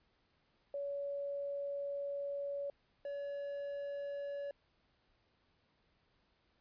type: tone pair in turn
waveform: sine / triangle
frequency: 565 / 567.1 Hz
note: C#5 / C#5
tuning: +33 / +39 cents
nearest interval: unison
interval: 6 cents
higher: second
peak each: -37 / -37 dBFS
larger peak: neither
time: 0.74-2.7 / 3.05-4.51 s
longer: first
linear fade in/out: 2 ms
effects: pink hiss -75 dBFS RMS until 6.6 s + resampled to 11025 Hz